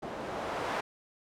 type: noise with low-pass filter sweep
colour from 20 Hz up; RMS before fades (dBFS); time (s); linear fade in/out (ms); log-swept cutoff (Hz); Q
blue; -36; 0.02-0.81; 10; 480 to 1000; 1
effects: none